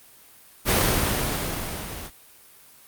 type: noise with level ramp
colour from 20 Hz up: pink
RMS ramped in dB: -18 to -36 dBFS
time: 0.65-2.11 s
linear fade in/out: 50 ms
effects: white hiss -51 dBFS RMS until 2.87 s + Opus 32 kbps